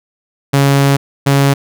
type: tone pair in turn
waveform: sawtooth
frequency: 139.2 / 139.2 Hz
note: C#3 / C#3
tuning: +8 / +8 cents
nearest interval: unison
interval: 0 cents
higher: neither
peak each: -4 dBFS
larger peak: neither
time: 0.53-0.97 / 1.26-1.54 s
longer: first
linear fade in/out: 10 ms
effects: none